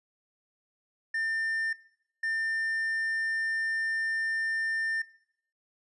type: tone pair in turn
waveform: triangle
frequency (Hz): 1800 / 1800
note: A6 / A6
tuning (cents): +39 / +39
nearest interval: unison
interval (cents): 0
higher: neither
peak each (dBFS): -26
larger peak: neither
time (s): 1.14-1.73 / 2.23-5.02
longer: second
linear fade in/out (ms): 5
effects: noise-tail reverb RT60 0.7 s tail -20 dB re dry + resampled to 24000 Hz

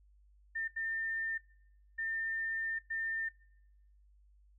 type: tone bursts at uneven times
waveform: sine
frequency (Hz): 1804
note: A6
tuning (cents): +43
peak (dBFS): -34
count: 4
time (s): 0.55-0.68 / 0.76-1.38 / 1.98-2.79 / 2.9-3.29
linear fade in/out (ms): 10
effects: noise-tail reverb RT60 0.9 s tail -24 dB re dry + added 50 Hz sine -61 dBFS peak until 4.58 s

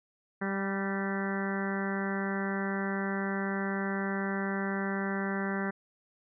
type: harmonic tone with a mistuned harmonic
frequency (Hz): 196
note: G3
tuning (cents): 0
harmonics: 1 / 2 / 3 / 4 / 5 / 6 / 7 / 8 / 9 / 10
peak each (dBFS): -32 / -37 / -42 / -42 / -44 / -44 / -43 / -40 / -41 / -43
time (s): 0.41-5.71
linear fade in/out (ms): 10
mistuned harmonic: 8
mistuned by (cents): -23
effects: none

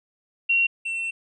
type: tone pair in turn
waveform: sine / triangle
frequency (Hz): 2741 / 2702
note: F7 / E7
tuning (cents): -33 / +42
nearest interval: unison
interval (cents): 25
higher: first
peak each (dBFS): -17 / -24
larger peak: first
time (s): 0.49-0.67 / 0.85-1.11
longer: second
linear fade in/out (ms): 10
effects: resampled to 24000 Hz

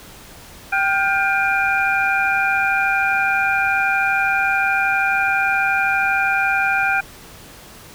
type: tone cluster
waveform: sine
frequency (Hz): 781 / 1419 / 1572 / 2406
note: G5 / F6 / G6 / D7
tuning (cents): -7 / +27 / +4 / +41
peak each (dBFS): -21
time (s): 0.72-7.01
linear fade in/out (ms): 10
effects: pink hiss -41 dBFS RMS until 7.94 s

